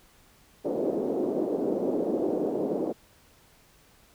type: band-pass noise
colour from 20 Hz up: pink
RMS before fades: -28 dBFS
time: 0.64-2.93 s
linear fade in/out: 20 ms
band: 270 to 520 Hz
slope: 24 dB/octave
effects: pink hiss -59 dBFS RMS until 4.14 s

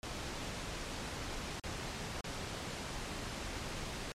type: noise with dropouts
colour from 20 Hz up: pink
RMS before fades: -41 dBFS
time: 0.03-4.12 s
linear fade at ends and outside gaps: 0 ms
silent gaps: 1.597-1.637 / 2.208-2.242 s
effects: low-pass 7000 Hz 12 dB/octave + MP3 64 kbps

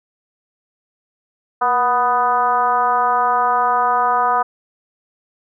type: tone with frequency modulation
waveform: sine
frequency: 987.8 Hz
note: B5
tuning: in tune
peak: -13 dBFS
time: 1.61-4.43 s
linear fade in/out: 10 ms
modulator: 253 Hz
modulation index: 1.4
effects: none

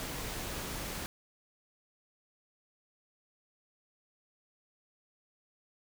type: noise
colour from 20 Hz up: pink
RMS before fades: -39 dBFS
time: 0-1.06 s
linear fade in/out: 0 ms
effects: none

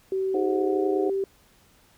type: tone with pitch glide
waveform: sine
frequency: 382 to 389.6 Hz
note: G4 to G4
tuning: -45 to -11 cents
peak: -23 dBFS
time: 0.12-1.24 s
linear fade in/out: 2 ms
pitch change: +34 cents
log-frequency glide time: 0.54-0.86 s
type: harmonic tone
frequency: 104.7 Hz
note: G#2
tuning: 15 cents sharp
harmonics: 3 / 4 / 5 / 6 / 7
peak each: -28 / -31 / -32 / -44 / -33 dBFS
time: 0.34-1.1 s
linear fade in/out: 5 ms
effects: pink hiss -59 dBFS RMS until 1.97 s

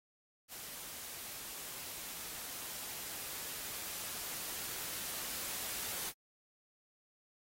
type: noise with level ramp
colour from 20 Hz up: white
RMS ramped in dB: -47 to -40 dBFS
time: 0.48-6.13 s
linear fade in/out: 50 ms
effects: AAC 48 kbps

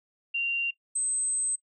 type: tone pair in turn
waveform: sine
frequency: 2769 / 8221 Hz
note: F7 / C9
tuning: -15 / -32 cents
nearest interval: octave + perfect fifth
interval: 1883 cents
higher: second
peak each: -25 dBFS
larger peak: neither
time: 0.34-0.71 / 0.95-1.56 s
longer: second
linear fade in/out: 10 ms
effects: noise-tail reverb RT60 0.1 s tail -20 dB re dry

